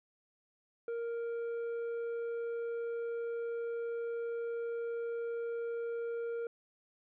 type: tone with tanh clipping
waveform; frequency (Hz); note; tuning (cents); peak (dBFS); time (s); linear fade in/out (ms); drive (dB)
triangle; 466.2; A#4; 0; -36; 0.88-6.47; 2; 10
effects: none